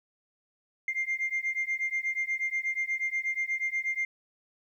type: beating tone pair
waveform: sine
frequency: 2100 / 2108.3 Hz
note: C7 / C7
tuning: +6 / +13 cents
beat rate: 8.3 Hz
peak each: -30 / -30 dBFS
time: 0.88-4.05 s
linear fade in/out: 2 ms
effects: tanh soft clip ceiling -23 dBFS + 11-bit